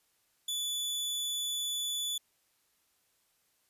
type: tone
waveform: sawtooth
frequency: 3463 Hz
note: A7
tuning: 28 cents flat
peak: -29 dBFS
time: 0.48-2.18 s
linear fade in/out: 5 ms
effects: white hiss -73 dBFS RMS until 3.69 s + resampled to 32000 Hz